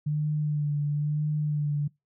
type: tone with vibrato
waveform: sine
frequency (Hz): 148.7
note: D3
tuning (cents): +22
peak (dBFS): -24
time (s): 0.06-1.88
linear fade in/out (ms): 10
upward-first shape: sine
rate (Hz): 1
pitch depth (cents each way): 30
effects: noise-tail reverb RT60 0.2 s tail -24 dB re dry